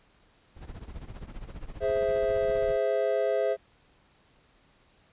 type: noise with tremolo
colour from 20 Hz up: brown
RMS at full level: -37 dBFS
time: 0.55-2.78 s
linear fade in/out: 50 ms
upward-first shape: triangle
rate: 15 Hz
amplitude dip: 90%
type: chord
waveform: triangle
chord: Ab augmented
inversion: none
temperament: equal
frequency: 415.3 / 523.3 / 659.3 Hz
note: Ab4 / C5 / E5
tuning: 0 / 0 / 0 cents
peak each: -27 / -26 / -26 dBFS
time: 1.8-3.57 s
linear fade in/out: 50 ms
effects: pink hiss -63 dBFS RMS until 5.12 s + resampled to 8000 Hz